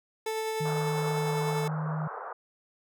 30% pulse tone with tremolo, 440 Hz, A4, in tune, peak -26 dBFS, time 0.26-1.68 s, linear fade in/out 5 ms, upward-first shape triangle, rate 10 Hz, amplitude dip 25%
sine tone, 155.56 Hz, D#3, in tune, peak -29 dBFS, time 0.6-2.08 s, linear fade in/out 10 ms
white band-pass noise, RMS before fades -39 dBFS, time 0.65-2.33 s, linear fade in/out 5 ms, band 440 to 1400 Hz, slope 48 dB/octave
effects none

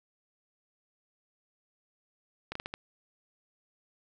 slowing click train, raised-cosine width 0.3 ms, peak -20 dBFS, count 5, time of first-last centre 2.52-2.739 s, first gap 34 ms, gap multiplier 1.33, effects none

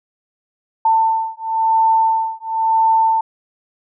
sine beating tone pair, 893 / 893.97 Hz, A5 / A5, +25 / +27 cents, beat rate 0.97 Hz, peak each -16 dBFS, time 0.85-3.21 s, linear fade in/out 5 ms, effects none

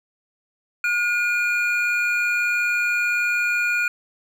triangle tone pair together, 1439.5 / 2421 Hz, F#6 / D#7, -48 / -48 cents, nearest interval major sixth, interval 900 cents, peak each -20 dBFS, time 0.84-3.88 s, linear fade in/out 2 ms, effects none

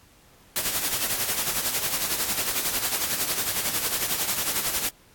white noise with tremolo, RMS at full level -24 dBFS, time 0.56-4.89 s, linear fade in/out 0 ms, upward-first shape sine, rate 11 Hz, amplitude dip 55%, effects pink hiss -56 dBFS RMS until 5.14 s + AAC 64 kbps

